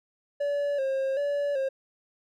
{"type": "tone with vibrato", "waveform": "triangle", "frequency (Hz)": 554.4, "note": "C#5", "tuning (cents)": 0, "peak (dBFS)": -23, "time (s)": [0.4, 1.69], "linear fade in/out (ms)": 10, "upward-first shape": "square", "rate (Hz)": 1.3, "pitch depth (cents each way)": 59, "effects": []}